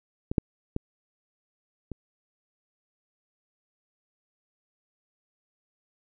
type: clicks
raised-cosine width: 3 ms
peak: -16 / -8 / -15 / -22 dBFS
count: 4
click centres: 0.315 / 0.382 / 0.764 / 1.917 s
effects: none